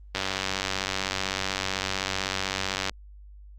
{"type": "click train", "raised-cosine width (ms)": 0.2, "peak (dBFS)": -9, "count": 264, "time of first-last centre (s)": [0.15, 2.895], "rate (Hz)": 95.8, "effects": ["added 50 Hz sine -44 dBFS peak until 3.58 s", "Opus 24 kbps"]}